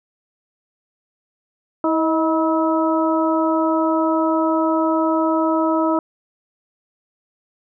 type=harmonic tone with a mistuned harmonic; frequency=322.8 Hz; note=E4; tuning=36 cents flat; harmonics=1 / 2 / 3 / 4; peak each=-18 / -21 / -23 / -24 dBFS; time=1.84-5.99 s; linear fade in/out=2 ms; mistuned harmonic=2; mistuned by=-38 cents; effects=none